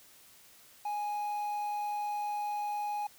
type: tone with quantisation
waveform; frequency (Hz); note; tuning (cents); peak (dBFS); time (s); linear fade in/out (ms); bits
triangle; 830.6; G#5; 0; -30; 0.85-3.07; 5; 9
effects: white hiss -58 dBFS RMS until 3.18 s